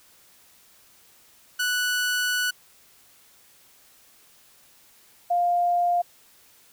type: tone pair in turn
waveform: sawtooth / sine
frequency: 1480 / 701.9 Hz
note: F#6 / F5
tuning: 0 / +9 cents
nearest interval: octave + minor second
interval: 1291 cents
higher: first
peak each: -19 dBFS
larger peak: neither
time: 1.59-2.51 / 5.3-6.02 s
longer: first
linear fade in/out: 10 ms
effects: white hiss -56 dBFS RMS until 6.72 s